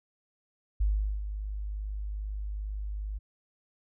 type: tone with ADSR envelope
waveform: sine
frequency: 51.2 Hz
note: G#1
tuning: 24 cents flat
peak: -22 dBFS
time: 0.8-3.19 s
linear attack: 10 ms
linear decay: 400 ms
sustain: -10 dB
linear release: 19 ms
effects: none